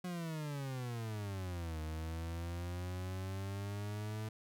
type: exponential two-way sweep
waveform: 40% pulse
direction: down then up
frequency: 182.6 to 77.9 to 109.5 Hz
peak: -38 dBFS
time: 0.04-4.29 s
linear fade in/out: 5 ms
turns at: 1.8 s
effects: none